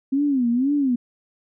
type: tone with vibrato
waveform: sine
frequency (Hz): 261.6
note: C4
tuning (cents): 0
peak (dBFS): -17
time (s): 0.12-0.96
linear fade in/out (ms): 10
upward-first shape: sine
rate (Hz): 2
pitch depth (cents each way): 190
effects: none